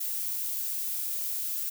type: noise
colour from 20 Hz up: violet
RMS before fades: -32 dBFS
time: 0-1.7 s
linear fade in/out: 10 ms
effects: none